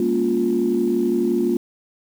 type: tone cluster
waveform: sine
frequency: 205 / 237 / 282.5 / 352.1 Hz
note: G#3 / A#3 / C#4 / F4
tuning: -22 / +29 / +33 / +14 cents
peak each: -26 / -21 / -26 / -19 dBFS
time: 0-1.57 s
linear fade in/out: 2 ms
effects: tanh soft clip ceiling -8 dBFS + 7-bit